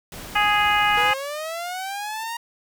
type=noise; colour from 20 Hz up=pink; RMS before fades=-37 dBFS; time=0.12-1.12 s; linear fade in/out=2 ms
type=harmonic tone; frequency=415.3 Hz; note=G#4; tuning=in tune; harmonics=2 / 3 / 4 / 5 / 6 / 7; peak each=-21 / -23 / -24 / -25 / -26 / -26 dBFS; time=0.35-1.14 s; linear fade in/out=10 ms
type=linear sweep; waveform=sawtooth; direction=up; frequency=473.9 to 942 Hz; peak=-24 dBFS; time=0.97-2.37 s; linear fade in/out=5 ms
effects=none